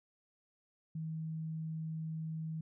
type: tone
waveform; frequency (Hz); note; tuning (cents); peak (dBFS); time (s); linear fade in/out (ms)
sine; 159.5; D#3; +43; -37; 0.95-2.61; 5
effects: none